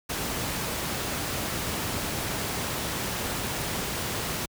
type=noise; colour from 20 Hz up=pink; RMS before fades=-30 dBFS; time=0.09-4.46 s; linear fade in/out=10 ms; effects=high-pass 60 Hz 12 dB/octave